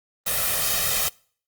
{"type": "noise with comb filter", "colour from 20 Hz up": "white", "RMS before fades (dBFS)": -23, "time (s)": [0.26, 1.09], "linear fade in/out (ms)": 10, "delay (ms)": 1.6, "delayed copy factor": 0.85, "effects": ["noise-tail reverb RT60 0.5 s tail -25 dB re dry", "Opus 32 kbps"]}